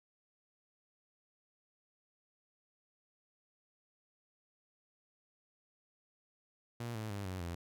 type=tone with pitch steps; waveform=sawtooth; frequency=118.4 / 109.2 / 100.72 / 92.89 / 85.68 Hz; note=A#2 / A2 / G2 / F#2 / F2; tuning=+27 / -13 / +47 / +7 / -33 cents; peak=-35 dBFS; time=6.8-7.55 s; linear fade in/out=5 ms; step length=150 ms; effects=none